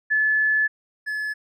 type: tone pair in turn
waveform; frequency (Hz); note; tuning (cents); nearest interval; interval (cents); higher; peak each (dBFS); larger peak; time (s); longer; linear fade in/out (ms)
sine / triangle; 1727 / 1716.1; A6 / A6; -33 / -44; unison; 11; first; -17 / -23; first; 0.1-0.68 / 1.06-1.34; first; 20
effects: none